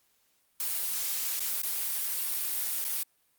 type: noise with dropouts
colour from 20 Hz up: blue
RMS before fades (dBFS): -31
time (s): 0.6-3.03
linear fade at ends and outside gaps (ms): 1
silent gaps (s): 1.395-1.404 / 1.618-1.633 / 2.842-2.849
effects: white hiss -70 dBFS RMS until 3.38 s + Opus 48 kbps